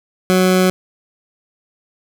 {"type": "tone", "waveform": "20% pulse", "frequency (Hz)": 184.9, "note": "F#3", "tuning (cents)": -1, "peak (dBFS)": -6, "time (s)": [0.3, 0.7], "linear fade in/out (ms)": 0, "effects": []}